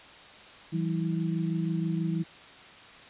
sine tone cluster, 165.3 / 191.5 / 324.3 Hz, E3 / G3 / E4, +5 / -40 / -28 cents, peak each -28 / -33 / -34 dBFS, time 0.72-2.24 s, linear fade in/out 20 ms, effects white hiss -49 dBFS RMS until 3.09 s + resampled to 8000 Hz

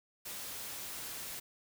white noise, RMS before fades -43 dBFS, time 0.25-1.4 s, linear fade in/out 10 ms, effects none

